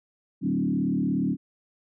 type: tone with frequency modulation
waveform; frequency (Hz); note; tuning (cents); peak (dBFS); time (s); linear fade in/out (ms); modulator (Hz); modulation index
sine; 228.4; A#3; -35; -22; 0.41-1.37; 50; 36.9; 1.9
effects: none